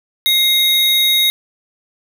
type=tone pair together; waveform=square; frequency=2114 / 3767 Hz; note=C7 / A#7; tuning=+17 / +17 cents; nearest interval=minor seventh; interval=1000 cents; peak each=-21 / -12 dBFS; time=0.26-1.3 s; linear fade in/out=0 ms; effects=none